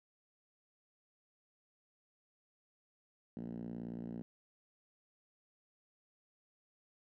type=tone with band-pass filter; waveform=5% pulse; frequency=58.27 Hz; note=A#1; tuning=in tune; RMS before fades=-44 dBFS; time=3.37-4.22 s; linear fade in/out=0 ms; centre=210 Hz; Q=3.4; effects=none